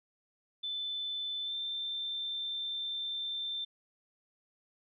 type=tone with pitch glide; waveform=sine; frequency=3520 to 3565 Hz; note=A7 to A7; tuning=0 to +22 cents; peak=-34 dBFS; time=0.63-3.65 s; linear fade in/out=10 ms; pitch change=+22 cents; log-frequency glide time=1.43-1.54 s; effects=none